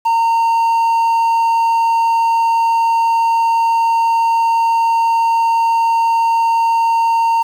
triangle tone with quantisation, 917 Hz, A#5, 29 cents flat, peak -9 dBFS, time 0.05-7.43 s, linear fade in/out 10 ms, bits 6, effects none

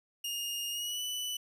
sawtooth tone with pitch glide, 2840 to 2979 Hz, F7 to F#7, +28 to +11 cents, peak -31 dBFS, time 0.24-1.37 s, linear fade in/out 5 ms, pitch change +83 cents, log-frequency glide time 0.71-1.02 s, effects none

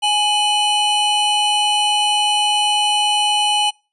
square tone pair together, 835.2 / 2982 Hz, G#5 / F#7, +10 / +13 cents, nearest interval octave + minor seventh, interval 2203 cents, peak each -18 dBFS, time 0.02-3.71 s, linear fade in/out 20 ms, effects noise-tail reverb RT60 0.3 s tail -25 dB re dry + resampled to 24000 Hz

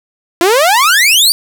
sawtooth exponential sweep, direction up, 329.6 to 4793 Hz, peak -3 dBFS, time 0.41-1.32 s, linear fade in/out 0 ms, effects none

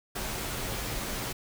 pink noise with comb filter, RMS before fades -34 dBFS, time 0.15-1.33 s, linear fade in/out 10 ms, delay 12 ms, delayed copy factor -0.5, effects none

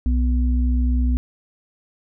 sine tone pair together, 61.9 / 247.6 Hz, B1 / B3, +5 / +5 cents, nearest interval 2 octaves, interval 2400 cents, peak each -16 / -25 dBFS, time 0.06-1.17 s, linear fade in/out 0 ms, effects none

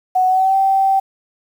sine tone with pitch glide, 742 to 775.3 Hz, F#5 to G5, +5 to -19 cents, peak -11 dBFS, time 0.15-1 s, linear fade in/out 10 ms, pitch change +76 cents, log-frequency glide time 0.27-0.55 s, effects 7-bit

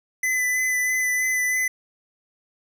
square tone with vibrato, 2009 Hz, B6, 29 cents sharp, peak -21 dBFS, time 0.23-1.68 s, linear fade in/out 5 ms, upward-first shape sine, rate 3.1 Hz, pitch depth 15 cents each way, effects none

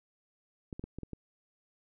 clicks, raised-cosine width 3 ms, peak -27 dBFS, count 6, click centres 0.728 / 0.795 / 0.84 / 0.986 / 1.033 / 1.133 s, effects none

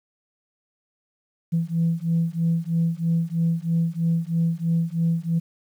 sine beating tone pair, 164.81 / 167.91 Hz, E3 / E3, 0 / +32 cents, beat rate 3.1 Hz, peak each -22 dBFS, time 1.52-5.4 s, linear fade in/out 20 ms, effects tanh soft clip ceiling -14 dBFS + 9-bit

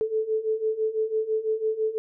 sine beating tone pair, 434.2 / 440.2 Hz, A4 / A4, -23 / +1 cents, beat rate 6 Hz, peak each -28 / -25 dBFS, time 0.01-1.98 s, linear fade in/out 0 ms, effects none

